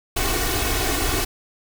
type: noise with comb filter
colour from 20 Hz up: pink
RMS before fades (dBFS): -22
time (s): 0.16-1.25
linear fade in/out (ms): 10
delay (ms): 2.7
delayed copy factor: +0.8
effects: none